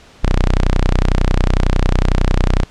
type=tone; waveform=sawtooth; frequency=31 Hz; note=B0; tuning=7 cents sharp; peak=-7 dBFS; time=0.23-2.64 s; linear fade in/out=10 ms; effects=pink hiss -44 dBFS RMS until 2.7 s + low-pass 6000 Hz 12 dB/octave